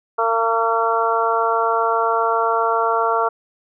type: harmonic tone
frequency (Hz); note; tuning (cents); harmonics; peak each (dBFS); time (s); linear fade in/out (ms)
227.5; A#3; -42; 2 / 3 / 4 / 5 / 6; -22 / -22 / -22 / -22 / -22; 0.18-3.29; 10
effects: none